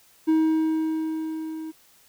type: tone with level ramp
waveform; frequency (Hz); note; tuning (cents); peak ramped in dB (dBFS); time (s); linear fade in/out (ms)
triangle; 317.3; D#4; +34; -14 to -30; 0.27-1.72; 20
effects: white hiss -57 dBFS RMS until 2.08 s